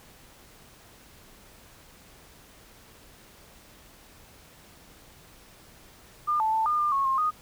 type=tone with pitch steps; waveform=sine; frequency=1205 / 877 / 885 / 1212 / 1200 / 1097 / 1066 / 1238 Hz; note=D6 / A5 / A5 / D#6 / D6 / C#6 / C6 / D#6; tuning=+44 / -6 / +10 / -46 / +37 / -18 / +32 / -9 cents; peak=-22 dBFS; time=6.27-7.31 s; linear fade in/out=20 ms; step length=130 ms; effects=pink hiss -53 dBFS RMS until 7.41 s